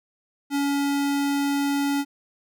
square tone, 282.2 Hz, C#4, 31 cents sharp, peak -22 dBFS, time 0.5-2.05 s, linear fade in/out 50 ms, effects none

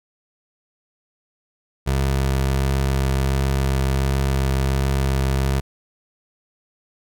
25% pulse tone with vibrato, 67.2 Hz, C2, 47 cents sharp, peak -14 dBFS, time 1.86-5.61 s, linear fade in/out 20 ms, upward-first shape triangle, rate 1.4 Hz, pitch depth 14 cents each way, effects none

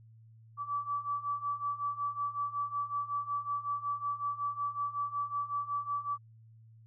sine beating tone pair, 1151 / 1156.4 Hz, D6 / D6, -35 / -27 cents, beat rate 5.4 Hz, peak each -37 / -34 dBFS, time 0.57-6.18 s, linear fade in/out 50 ms, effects added 112 Hz sine -54 dBFS peak until 6.86 s

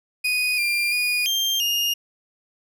35% pulse tone with pitch steps, 2483 / 2389 / 2455 / 3178 / 2837 Hz, D#7 / D7 / D#7 / G7 / F7, -4 / +29 / -24 / +23 / +27 cents, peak -18 dBFS, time 0.24-1.94 s, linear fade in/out 10 ms, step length 340 ms, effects none

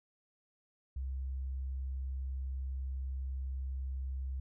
sine tone, 66 Hz, C2, 16 cents sharp, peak -35 dBFS, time 0.96-4.4 s, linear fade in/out 5 ms, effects none

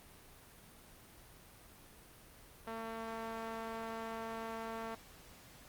sawtooth tone with band-pass filter, 225.5 Hz, A3, 43 cents sharp, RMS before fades -43 dBFS, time 2.67-4.95 s, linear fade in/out 5 ms, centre 970 Hz, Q 0.97, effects pink hiss -58 dBFS RMS until 5.68 s + Opus 32 kbps

